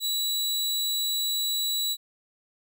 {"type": "tone", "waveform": "sawtooth", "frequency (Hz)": 3926, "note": "B7", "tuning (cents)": -11, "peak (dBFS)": -22, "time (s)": [0, 1.97], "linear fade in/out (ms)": 50, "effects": []}